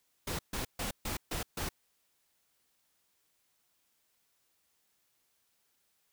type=noise bursts; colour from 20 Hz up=pink; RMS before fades=-36 dBFS; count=6; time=0.27-1.69 s; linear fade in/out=5 ms; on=120 ms; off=140 ms; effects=white hiss -75 dBFS RMS until 6.12 s